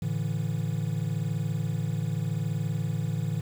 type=chord; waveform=triangle; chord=A suspended fourth; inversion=none; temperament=equal with one note detuned; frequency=110 / 143.98 / 164.81 Hz; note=A2 / D3 / E3; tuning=0 / -34 / 0 cents; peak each=-29 dBFS; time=0.02-3.41 s; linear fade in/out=5 ms; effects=8-bit